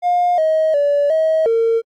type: tone with pitch steps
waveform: triangle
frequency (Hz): 710 / 632 / 575 / 637 / 456.4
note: F5 / D#5 / D5 / D#5 / A#4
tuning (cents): +28 / +27 / -37 / +41 / -37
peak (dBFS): -9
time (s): 0.02-1.82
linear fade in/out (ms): 50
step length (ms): 360
effects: tanh soft clip ceiling -9 dBFS + AAC 64 kbps